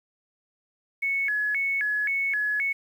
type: tone with vibrato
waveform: sine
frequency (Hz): 1934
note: B6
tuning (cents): -37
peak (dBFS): -23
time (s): 1.02-2.73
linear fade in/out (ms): 10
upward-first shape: square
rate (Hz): 1.9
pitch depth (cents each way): 230
effects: 9-bit